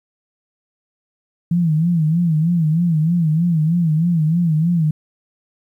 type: tone with vibrato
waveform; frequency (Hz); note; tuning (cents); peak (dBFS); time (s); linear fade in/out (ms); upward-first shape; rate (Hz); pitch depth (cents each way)
sine; 163.9; E3; -10; -13; 1.51-4.91; 5; sine; 3.2; 120
effects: 9-bit